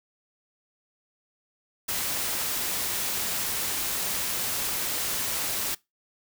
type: noise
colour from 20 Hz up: white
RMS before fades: -29 dBFS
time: 1.88-5.75 s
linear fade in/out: 10 ms
effects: noise-tail reverb RT60 0.2 s tail -22 dB re dry